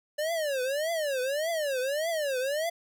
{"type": "tone with vibrato", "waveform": "square", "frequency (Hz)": 583, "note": "D5", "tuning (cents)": -13, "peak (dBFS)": -28, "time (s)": [0.18, 2.7], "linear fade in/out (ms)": 10, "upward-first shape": "triangle", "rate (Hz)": 1.7, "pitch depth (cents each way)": 280, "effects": []}